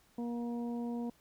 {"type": "harmonic tone", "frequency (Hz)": 237.3, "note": "A#3", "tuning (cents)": 31, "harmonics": [1, 2, 3, 4], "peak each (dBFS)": [-35, -44, -49, -52], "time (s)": [0.18, 1.1], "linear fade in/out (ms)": 5, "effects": ["pink hiss -67 dBFS RMS until 1.2 s"]}